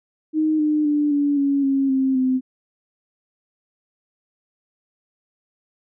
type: tone with pitch steps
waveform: sine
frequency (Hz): 311.1 / 302.9 / 295 / 287.3 / 279.7 / 272.4 / 265.3 / 258.3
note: D#4 / D#4 / D4 / D4 / C#4 / C#4 / C4 / C4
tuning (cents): 0 / -46 / +8 / -38 / +16 / -30 / +24 / -22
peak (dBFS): -16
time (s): 0.33-2.41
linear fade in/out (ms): 50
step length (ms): 260
effects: none